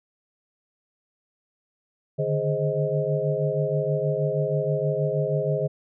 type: tone cluster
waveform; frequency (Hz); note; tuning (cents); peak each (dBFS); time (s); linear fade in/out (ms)
sine; 144.9 / 151.2 / 415.9 / 525 / 625; D3 / D#3 / G#4 / C5 / D#5; -23 / -49 / +2 / +6 / +8; -28; 2.18-5.68; 20
effects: none